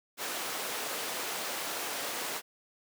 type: high-pass noise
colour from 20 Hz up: pink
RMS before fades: -36 dBFS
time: 0.17-2.42 s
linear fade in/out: 50 ms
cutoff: 460 Hz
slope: 12 dB/octave
effects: none